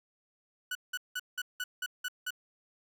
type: tone bursts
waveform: 30% pulse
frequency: 1480 Hz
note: F#6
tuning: in tune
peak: -30 dBFS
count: 8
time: 0.71-2.306 s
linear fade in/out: 5 ms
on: 42 ms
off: 180 ms
effects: none